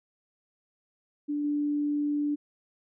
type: tone with level steps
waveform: sine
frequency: 292.9 Hz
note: D4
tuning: 5 cents flat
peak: -27 / -25 dBFS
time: 1.28-2.36 s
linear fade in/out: 20 ms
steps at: 1.44 s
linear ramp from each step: 5 ms
effects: none